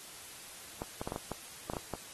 clicks, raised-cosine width 1 ms, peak -23 dBFS, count 10, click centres 0.819 / 1.015 / 1.075 / 1.121 / 1.161 / 1.317 / 1.699 / 1.735 / 1.768 / 1.937 s, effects white hiss -49 dBFS RMS until 2.13 s + AAC 32 kbps

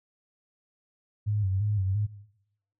sine tone with vibrato, 100 Hz, G2, 35 cents sharp, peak -24 dBFS, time 1.26-2.07 s, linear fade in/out 20 ms, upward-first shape square, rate 2.9 Hz, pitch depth 82 cents each way, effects noise-tail reverb RT60 0.8 s tail -18 dB re dry

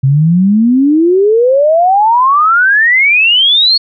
sine exponential sweep, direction up, 130 to 4412 Hz, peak -5 dBFS, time 0.03-3.78 s, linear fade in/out 10 ms, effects none

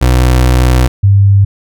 30% pulse / sine tone pair in turn, 62.5 / 99.26 Hz, B1 / G2, +21 / +22 cents, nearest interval minor sixth, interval 801 cents, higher second, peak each -3 dBFS, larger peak neither, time 0.01-0.88 / 1.03-1.45 s, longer first, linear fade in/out 10 ms, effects none

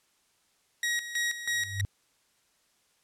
sawtooth tone with tremolo, 1898 Hz, A#6, 31 cents sharp, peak -23 dBFS, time 0.83-1.81 s, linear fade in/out 2 ms, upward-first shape square, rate 3.1 Hz, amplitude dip 70%
sine tone with exponential growth, 99.9 Hz, G2, 33 cents sharp, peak -24 dBFS, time 1.47-1.85 s, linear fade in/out 0 ms, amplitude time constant 81 ms
effects white hiss -69 dBFS RMS until 3.03 s + low-pass 10000 Hz 12 dB/octave

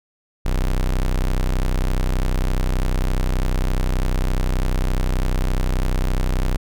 40% pulse tone, 31.66 Hz, B0, 44 cents sharp, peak -16 dBFS, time 0.45-6.57 s, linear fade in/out 10 ms, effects none

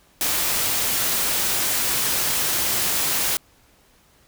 white noise, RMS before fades -22 dBFS, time 0.21-3.37 s, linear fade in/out 0 ms, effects pink hiss -57 dBFS RMS until 4.27 s

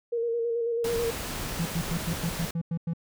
sine tone with vibrato, 466.2 Hz, A#4, in tune, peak -25 dBFS, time 0.12-1.11 s, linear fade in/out 10 ms, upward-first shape square, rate 9.2 Hz, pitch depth 26 cents each way
pink noise, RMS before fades -34 dBFS, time 0.84-2.51 s, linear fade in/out 5 ms
triangle tone bursts, 166.8 Hz, E3, 21 cents sharp, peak -24 dBFS, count 9, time 1.59-2.935 s, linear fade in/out 5 ms, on 65 ms, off 95 ms
effects none

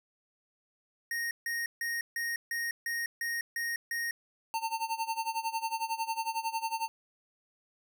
square tone bursts, 1863 Hz, A#6, 2 cents flat, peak -32 dBFS, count 9, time 1.11-4.11 s, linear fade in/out 2 ms, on 200 ms, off 150 ms
square tone with tremolo, 900 Hz, A5, 39 cents sharp, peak -29 dBFS, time 4.54-6.88 s, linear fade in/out 0 ms, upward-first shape sine, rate 11 Hz, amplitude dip 85%
effects none

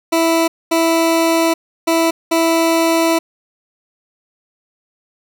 20% pulse tone bursts at uneven times, 329.6 Hz, E4, in tune, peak -7 dBFS, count 4, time 0.12-0.48 / 0.71-1.54 / 1.87-2.11 / 2.31-3.19 s, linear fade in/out 10 ms, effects none

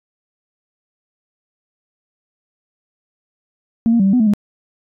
sine tone with pitch steps, 228.7 / 233.9 / 193.4 / 195.1 / 249.5 / 217.9 / 205.6 Hz, A#3 / A#3 / G3 / G3 / B3 / A3 / G#3, -33 / +6 / -23 / -8 / +18 / -17 / -17 cents, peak -9 dBFS, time 3.86-4.336 s, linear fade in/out 0 ms, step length 68 ms, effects tanh soft clip ceiling -6 dBFS

